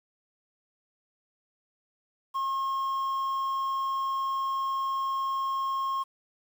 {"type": "tone with quantisation", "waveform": "triangle", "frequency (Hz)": 1077, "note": "C6", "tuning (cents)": 50, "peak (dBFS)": -25, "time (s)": [2.34, 6.04], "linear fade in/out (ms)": 20, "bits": 9, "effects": []}